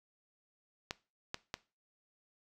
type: clicks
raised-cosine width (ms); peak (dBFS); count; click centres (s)
0.2; -19; 3; 0.909 / 1.344 / 1.541
effects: noise-tail reverb RT60 0.3 s tail -19 dB re dry